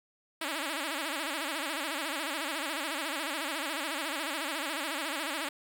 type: tone with vibrato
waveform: 5% pulse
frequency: 300 Hz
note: D4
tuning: 37 cents sharp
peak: -21 dBFS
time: 0.41-5.49 s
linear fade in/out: 5 ms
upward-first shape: sine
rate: 14 Hz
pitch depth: 170 cents each way
effects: none